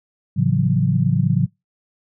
sine chord, F# minor seventh, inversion first, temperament equal with one note detuned, 110 / 138.59 / 168.28 / 185 Hz, A2 / C#3 / E3 / F#3, 0 / 0 / +36 / 0 cents, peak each -21 / -18 / -21 / -21 dBFS, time 0.36-1.47 s, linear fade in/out 20 ms, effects noise-tail reverb RT60 0.2 s tail -25 dB re dry

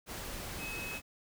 sine tone in noise, 2564 Hz, E7, 49 cents flat, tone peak -40 dBFS, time 0.58-1.01 s, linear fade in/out 50 ms, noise pink, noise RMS -42 dBFS, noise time 0.06-1.02 s, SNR -1 dB, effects none

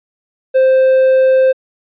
triangle tone, 523.3 Hz, C5, in tune, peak -5 dBFS, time 0.54-1.53 s, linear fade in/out 20 ms, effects resampled to 8000 Hz

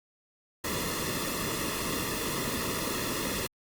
pink noise with comb filter, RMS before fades -32 dBFS, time 0.64-3.47 s, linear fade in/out 5 ms, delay 1.3 ms, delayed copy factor -0.75, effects Opus 48 kbps

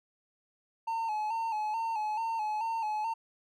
triangle tone with vibrato, 880 Hz, A5, in tune, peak -28 dBFS, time 0.87-3.14 s, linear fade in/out 10 ms, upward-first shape square, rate 2.3 Hz, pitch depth 55 cents each way, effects none

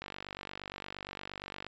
click train, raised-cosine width 0.3 ms, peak -24 dBFS, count 81, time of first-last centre 0.02-1.666 s, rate 48.6 Hz, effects resampled to 16000 Hz

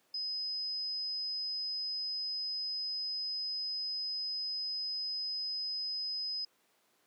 sine tone, 5040 Hz, D#8, 21 cents sharp, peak -34 dBFS, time 0.14-6.45 s, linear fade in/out 5 ms, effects pink hiss -71 dBFS RMS until 7.06 s + high-pass 300 Hz 12 dB/octave

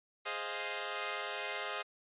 10% pulse chord, F minor seventh, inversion first, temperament equal, 415.3 / 523.3 / 622.3 / 698.5 Hz, Ab4 / C5 / Eb5 / F5, 0 / 0 / 0 / 0 cents, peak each -34 dBFS, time 0.25-1.83 s, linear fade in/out 20 ms, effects resampled to 8000 Hz

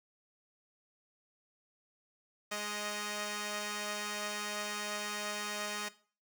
5% pulse tone pair together, 208.4 / 622.3 Hz, G#3 / D#5, +6 / 0 cents, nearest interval octave + perfect fifth, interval 1894 cents, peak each -28 dBFS, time 2.51-5.89 s, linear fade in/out 10 ms, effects noise-tail reverb RT60 0.4 s tail -17 dB re dry

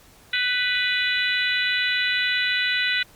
harmonic tone with a mistuned harmonic, 493.9 Hz, B4, in tune, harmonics 3 / 4 / 5 / 6 / 7 / 8, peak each -26 / -25 / -28 / -29 / -30 / -28 dBFS, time 0.33-3.03 s, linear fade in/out 5 ms, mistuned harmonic 3, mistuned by +16 cents, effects pink hiss -52 dBFS RMS until 3.15 s + Opus 48 kbps

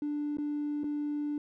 triangle tone with dropouts, 294.4 Hz, D4, 4 cents sharp, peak -27 dBFS, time 0.02-1.38 s, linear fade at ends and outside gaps 2 ms, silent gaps 0.371-0.384 / 0.835-0.841 s, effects tanh soft clip ceiling -27 dBFS

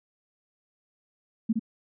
sine tone with echo, 223.2 Hz, A3, 25 cents sharp, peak -20 dBFS, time 1.49-1.53 s, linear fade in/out 10 ms, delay 65 ms, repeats 1, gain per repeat -3 dB, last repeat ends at 1.595 s, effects none

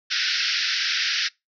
white band-pass noise, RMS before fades -24 dBFS, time 0.1-1.29 s, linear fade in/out 20 ms, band 1400 to 5600 Hz, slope 96 dB/octave, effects noise-tail reverb RT60 0.2 s tail -24 dB re dry

